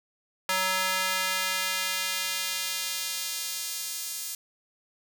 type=tone with high-pass filter sweep; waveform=square; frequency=187.1 Hz; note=F#3; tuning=20 cents sharp; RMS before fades=-30 dBFS; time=0.49-4.35 s; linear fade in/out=2 ms; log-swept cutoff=1100 to 6800 Hz; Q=0.77; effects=none